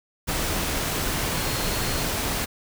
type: tone in noise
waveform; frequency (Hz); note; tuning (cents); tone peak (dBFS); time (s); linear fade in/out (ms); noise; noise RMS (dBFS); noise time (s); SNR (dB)
sine; 4258; C8; +30; -37; 1.36-2.04; 20; pink; -26; 0.27-2.46; -14
effects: none